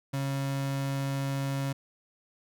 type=tone; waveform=35% pulse; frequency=137.4 Hz; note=C#3; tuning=15 cents flat; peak=-27 dBFS; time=0.13-1.73 s; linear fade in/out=10 ms; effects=none